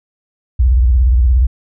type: tone with vibrato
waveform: sine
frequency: 61.74 Hz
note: B1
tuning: in tune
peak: -7 dBFS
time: 0.59-1.47 s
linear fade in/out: 10 ms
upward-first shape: triangle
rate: 17 Hz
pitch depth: 280 cents each way
effects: none